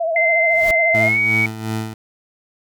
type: tone with vibrato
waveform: sine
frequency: 659.3 Hz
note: E5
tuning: in tune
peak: -17 dBFS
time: 0-1.09 s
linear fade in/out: 10 ms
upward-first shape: sine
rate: 14 Hz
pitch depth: 59 cents each way
type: tone with pitch glide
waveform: sine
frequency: 2075 to 2250 Hz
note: C7 to C#7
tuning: -15 to +25 cents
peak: -14 dBFS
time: 0.16-1.46 s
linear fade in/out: 2 ms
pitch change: +140 cents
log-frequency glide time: 1-1.19 s
type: noise with exponential growth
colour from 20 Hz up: pink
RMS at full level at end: -26 dBFS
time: 0.4-0.71 s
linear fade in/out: 2 ms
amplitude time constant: 66 ms
type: tone with tremolo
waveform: 20% pulse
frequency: 110.2 Hz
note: A2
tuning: 3 cents sharp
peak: -15 dBFS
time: 0.94-1.94 s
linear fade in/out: 5 ms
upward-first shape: sine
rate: 2.8 Hz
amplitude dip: 65%
effects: none